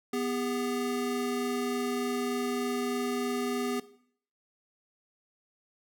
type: tone pair together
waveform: square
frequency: 247.3 / 404.4 Hz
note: B3 / G#4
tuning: +3 / -46 cents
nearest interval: major sixth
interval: 851 cents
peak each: -32 / -33 dBFS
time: 0.13-3.8 s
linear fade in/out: 5 ms
effects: noise-tail reverb RT60 0.6 s tail -17 dB re dry